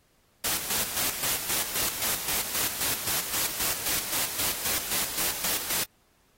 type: noise with tremolo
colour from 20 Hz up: white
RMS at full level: -27 dBFS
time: 0.44-5.84 s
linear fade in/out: 5 ms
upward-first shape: square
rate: 3.8 Hz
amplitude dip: 55%
effects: pink hiss -66 dBFS RMS until 6.37 s + AAC 48 kbps